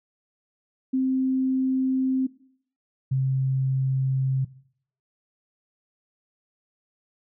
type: tone pair in turn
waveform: sine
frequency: 261.6 / 132.7 Hz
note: C4 / C3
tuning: 0 / +25 cents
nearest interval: octave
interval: 1175 cents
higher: first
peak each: -20 / -20 dBFS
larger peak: neither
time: 0.93-2.27 / 3.11-4.45 s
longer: neither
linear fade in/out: 10 ms
effects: noise-tail reverb RT60 0.6 s tail -19 dB re dry